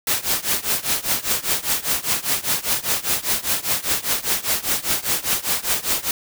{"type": "noise with tremolo", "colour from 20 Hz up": "white", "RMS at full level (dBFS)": -18, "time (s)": [0.07, 6.11], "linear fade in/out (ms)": 2, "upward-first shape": "triangle", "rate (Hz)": 5, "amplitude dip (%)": 95, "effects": []}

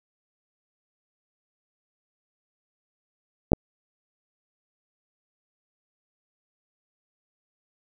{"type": "clicks", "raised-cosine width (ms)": 2, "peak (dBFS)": -4, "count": 2, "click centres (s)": [3.519, 3.533], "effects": []}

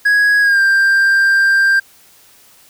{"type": "tone with pitch glide", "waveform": "triangle", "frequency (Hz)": [1661.2, 1585.3], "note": ["G#6", "G6"], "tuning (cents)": [0, 19], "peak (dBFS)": -7, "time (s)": [0.05, 1.8], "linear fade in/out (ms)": 10, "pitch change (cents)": -81, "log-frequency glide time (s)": [0.41, 0.6], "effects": ["white hiss -47 dBFS RMS until 2.69 s"]}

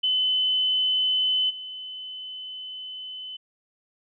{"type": "tone with level steps", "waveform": "sine", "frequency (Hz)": 3028, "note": "F#7", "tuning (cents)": 39, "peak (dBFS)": [-20, -34], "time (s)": [0.03, 3.37], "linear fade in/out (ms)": 10, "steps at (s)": 1.49, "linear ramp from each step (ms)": 20, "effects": []}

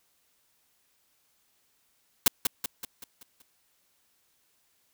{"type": "noise with echo", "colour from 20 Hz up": "white", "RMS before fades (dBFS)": -19, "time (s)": [2.26, 2.28], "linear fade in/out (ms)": 2, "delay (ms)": 190, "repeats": 6, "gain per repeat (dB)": -6, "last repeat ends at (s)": 3.42, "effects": ["white hiss -70 dBFS RMS until 4.93 s"]}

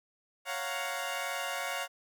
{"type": "chord", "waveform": "15% pulse", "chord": "Gb major seventh", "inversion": "second", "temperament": "equal", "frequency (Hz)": [554.4, 698.5, 740, 932.3], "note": ["Db5", "F5", "Gb5", "Bb5"], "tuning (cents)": [0, 0, 0, 0], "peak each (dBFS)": [-32, -31, -34, -35], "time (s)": [0.45, 1.88], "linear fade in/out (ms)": 50, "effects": []}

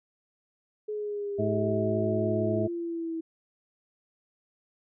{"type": "exponential sweep", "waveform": "sine", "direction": "down", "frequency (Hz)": [425.2, 324.3], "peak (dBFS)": -30, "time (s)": [0.88, 3.21], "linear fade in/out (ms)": 10}
{"type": "harmonic tone", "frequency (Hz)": 106.9, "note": "A2", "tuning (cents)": -49, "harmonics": [1, 2, 3, 4, 6], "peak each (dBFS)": [-31, -31, -34, -34, -30], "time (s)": [1.38, 2.68], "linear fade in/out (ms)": 20}
{"effects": []}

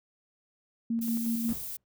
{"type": "tone with tremolo", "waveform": "sine", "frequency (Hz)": 230, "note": "A#3", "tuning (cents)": -23, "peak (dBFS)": -26, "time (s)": [0.9, 1.53], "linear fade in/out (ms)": 5, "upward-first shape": "square", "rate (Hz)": 5.5, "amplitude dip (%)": 35}
{"type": "noise", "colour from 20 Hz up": "violet", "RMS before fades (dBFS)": -38, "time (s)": [1.01, 1.77], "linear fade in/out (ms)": 10}
{"type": "noise with exponential decay", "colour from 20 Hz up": "brown", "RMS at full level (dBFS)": -36, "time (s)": [1.49, 1.84], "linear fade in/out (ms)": 0, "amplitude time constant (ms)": 75}
{"effects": ["high-pass 60 Hz 12 dB/octave"]}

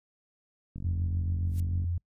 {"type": "click train", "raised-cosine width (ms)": 5, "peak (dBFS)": -27, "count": 51, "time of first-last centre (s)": [0.76, 1.842], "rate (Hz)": 46.2}
{"type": "tone with pitch glide", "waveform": "sine", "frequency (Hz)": [85.3, 86.59], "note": ["F2", "F2"], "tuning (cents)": [-40, -14], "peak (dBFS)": -27, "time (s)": [0.84, 1.98], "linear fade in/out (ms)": 5, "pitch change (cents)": 26, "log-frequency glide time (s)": [1.4, 1.78]}
{"type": "noise with exponential growth", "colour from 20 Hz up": "blue", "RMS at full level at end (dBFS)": -45, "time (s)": [1.45, 1.6], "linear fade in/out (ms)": 1, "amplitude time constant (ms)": 32}
{"effects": ["noise-tail reverb RT60 0.1 s tail -26 dB re dry", "resampled to 32000 Hz"]}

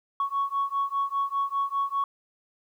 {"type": "beating tone pair", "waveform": "sine", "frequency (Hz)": [1108.7, 1113.7], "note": ["C#6", "C#6"], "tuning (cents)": [0, 8], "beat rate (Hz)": 5, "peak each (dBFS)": -27, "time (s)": [0.2, 2.04], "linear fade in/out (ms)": 2, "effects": ["tanh soft clip ceiling -19 dBFS", "10-bit"]}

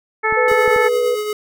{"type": "harmonic tone", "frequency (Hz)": 437.3, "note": "A4", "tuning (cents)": -11, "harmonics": [1, 2, 3, 4, 5], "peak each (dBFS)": [-21, -21, -21, -21, -21], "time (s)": [0.23, 0.89], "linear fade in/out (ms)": 20}
{"type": "clicks", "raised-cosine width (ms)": 3, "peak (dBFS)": -19, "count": 4, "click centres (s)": [0.325, 0.516, 0.678, 0.762]}
{"type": "tone with pitch glide", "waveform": "sine", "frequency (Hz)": [496.8, 488], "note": ["B4", "B4"], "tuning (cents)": [10, -21], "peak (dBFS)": -15, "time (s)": [0.36, 1.16], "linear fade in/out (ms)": 20, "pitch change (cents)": -31, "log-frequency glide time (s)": [0.64, 0.84]}
{"type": "tone with tremolo", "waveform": "square", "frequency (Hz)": 422.6, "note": "G#4", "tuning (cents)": 30, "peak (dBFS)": -19, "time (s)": [0.48, 1.33], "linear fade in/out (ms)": 2, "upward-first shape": "triangle", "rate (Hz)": 8.8, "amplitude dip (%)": 45}
{"effects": []}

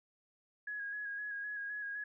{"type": "tone with vibrato", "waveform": "sine", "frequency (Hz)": 1661.2, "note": "G#6", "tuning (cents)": 0, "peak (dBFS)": -38, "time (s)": [0.67, 2.04], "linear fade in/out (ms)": 5, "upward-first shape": "square", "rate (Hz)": 3.9, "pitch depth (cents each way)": 24, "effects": []}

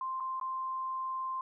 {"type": "tone with dropouts", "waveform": "sine", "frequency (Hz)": 1046.5, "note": "C6", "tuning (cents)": 0, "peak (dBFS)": -33, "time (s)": [0.01, 1.41], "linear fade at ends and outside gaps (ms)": 2, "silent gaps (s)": [[0.201, 0.205], [0.399, 0.412]], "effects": []}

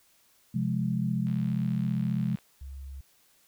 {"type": "chord", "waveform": "sine", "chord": "F minor", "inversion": "second", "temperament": "just", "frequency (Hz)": [130.96, 174.61, 209.5], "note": ["C3", "F3", "Ab3"], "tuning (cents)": [2, 0, 15], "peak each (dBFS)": -30, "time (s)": [0.54, 2.36], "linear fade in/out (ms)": 10}
{"type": "click train", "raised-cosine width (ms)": 0.3, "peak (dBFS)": -35, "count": 78, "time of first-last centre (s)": [1.27, 2.388], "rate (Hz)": 68.9}
{"type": "tone", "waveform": "sine", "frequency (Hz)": 68, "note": "C#2", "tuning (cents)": -33, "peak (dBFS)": -38, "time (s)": [2.61, 3.01], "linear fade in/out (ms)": 5}
{"effects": ["white hiss -64 dBFS RMS until 3.47 s"]}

